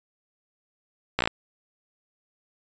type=slowing click train; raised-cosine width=0.3 ms; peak=-6 dBFS; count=6; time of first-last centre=1.19-1.275 s; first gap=16 ms; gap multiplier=1.03; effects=resampled to 16000 Hz